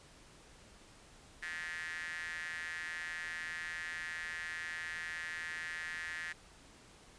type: tone with high-pass filter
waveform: square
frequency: 82.41 Hz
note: E2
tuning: in tune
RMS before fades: -42 dBFS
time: 1.42-6.33 s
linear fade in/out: 10 ms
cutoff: 1800 Hz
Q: 9.1
effects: pink hiss -59 dBFS RMS until 7.18 s + resampled to 22050 Hz